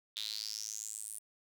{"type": "tone with high-pass filter sweep", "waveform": "square", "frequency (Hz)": 53.8, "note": "A1", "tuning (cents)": -38, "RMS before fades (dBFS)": -42, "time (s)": [0.16, 1.19], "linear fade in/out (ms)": 5, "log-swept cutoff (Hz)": [3600, 9900], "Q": 6.7, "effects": []}